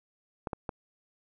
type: clicks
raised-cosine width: 1 ms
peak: -19 dBFS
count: 3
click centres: 0.472 / 0.532 / 0.692 s
effects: none